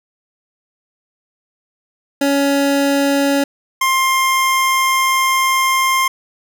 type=tone pair in turn; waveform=25% pulse; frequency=280 / 1057.1 Hz; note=C#4 / C6; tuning=+18 / +17 cents; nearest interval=octave + major seventh; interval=2299 cents; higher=second; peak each=-9 / -9 dBFS; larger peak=neither; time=2.21-3.44 / 3.81-6.08 s; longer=second; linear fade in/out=5 ms; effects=none